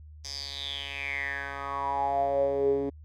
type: tone with band-pass filter sweep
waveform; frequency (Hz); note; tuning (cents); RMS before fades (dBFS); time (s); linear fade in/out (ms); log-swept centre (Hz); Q
10% pulse; 139.3; C#3; +9; -30; 0.24-2.9; 10; 5600 to 330; 8.3
effects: added 76 Hz sine -45 dBFS peak until 3.04 s